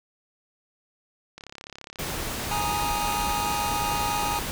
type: click train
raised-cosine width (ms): 0.2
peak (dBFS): -23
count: 24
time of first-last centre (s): 1.38-2.045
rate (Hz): 34.6
type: noise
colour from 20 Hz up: pink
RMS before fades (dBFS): -31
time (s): 1.99-4.51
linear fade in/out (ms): 0
type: chord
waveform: square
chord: Ab suspended second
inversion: none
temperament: equal with one note detuned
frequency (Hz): 830.6 / 935 / 1244.5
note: Ab5 / Bb5 / Eb6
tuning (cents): 0 / +5 / 0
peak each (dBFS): -29 / -32 / -33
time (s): 2.51-4.39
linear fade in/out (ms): 2
effects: none